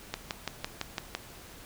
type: click train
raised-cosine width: 0.2 ms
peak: -14 dBFS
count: 7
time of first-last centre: 0.14-1.15 s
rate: 5.94 Hz
effects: pink hiss -49 dBFS RMS until 1.65 s